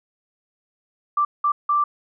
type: tone bursts at uneven times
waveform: sine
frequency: 1174.7 Hz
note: D6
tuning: in tune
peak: -16 dBFS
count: 3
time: 1.17-1.25 / 1.44-1.52 / 1.69-1.84 s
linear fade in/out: 5 ms
effects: none